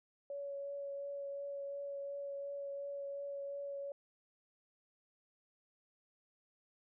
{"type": "tone with vibrato", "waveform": "sine", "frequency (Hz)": 562, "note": "C#5", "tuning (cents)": 24, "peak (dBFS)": -40, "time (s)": [0.3, 3.92], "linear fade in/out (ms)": 2, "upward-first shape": "triangle", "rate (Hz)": 2.8, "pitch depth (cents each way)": 13, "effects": []}